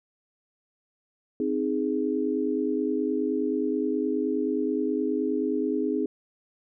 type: chord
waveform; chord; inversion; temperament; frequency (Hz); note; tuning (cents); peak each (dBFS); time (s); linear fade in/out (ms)
sine; Ab major; first; equal; 261.6 / 311.1 / 415.3; C4 / Eb4 / Ab4; 0 / 0 / 0; -28; 1.4-6.06; 2
effects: none